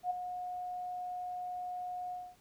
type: tone with ADSR envelope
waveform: sine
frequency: 723 Hz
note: F#5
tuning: 40 cents flat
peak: -28 dBFS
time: 0.03-2.36 s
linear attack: 74 ms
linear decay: 12 ms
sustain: -9 dB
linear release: 240 ms
effects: pink hiss -66 dBFS RMS until 2.4 s